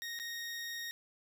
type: tone with dropouts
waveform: 20% pulse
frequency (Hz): 1864.7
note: A#6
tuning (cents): 0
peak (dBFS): -34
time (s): 0.02-0.91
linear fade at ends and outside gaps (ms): 0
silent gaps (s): 0.19-0.198
effects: none